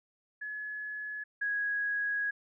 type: tone pair in turn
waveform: sine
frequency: 1700 / 1659.3 Hz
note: G#6 / G#6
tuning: +40 / -2 cents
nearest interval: unison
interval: 42 cents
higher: first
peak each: -36 / -29 dBFS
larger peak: second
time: 0.41-1.24 / 1.41-2.31 s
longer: second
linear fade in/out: 10 ms
effects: none